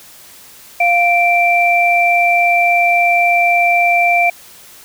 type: tone pair together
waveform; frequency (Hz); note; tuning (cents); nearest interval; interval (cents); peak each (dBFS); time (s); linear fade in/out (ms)
sine; 698.4 / 2349; F5 / D7; 0 / 0; octave + major sixth; 2100; -12; 0.8-4.3; 5
effects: white hiss -40 dBFS RMS until 4.84 s